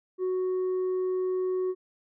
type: tone with tanh clipping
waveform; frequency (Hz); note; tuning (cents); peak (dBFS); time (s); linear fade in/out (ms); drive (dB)
triangle; 370; F#4; 0; -26; 0.18-1.75; 50; 7
effects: none